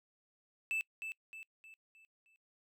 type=tone with echo; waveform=triangle; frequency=2637 Hz; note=E7; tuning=in tune; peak=-31 dBFS; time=0.71-0.81 s; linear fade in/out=0 ms; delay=310 ms; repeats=5; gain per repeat=-7 dB; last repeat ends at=2.36 s; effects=noise-tail reverb RT60 0.1 s tail -24 dB re dry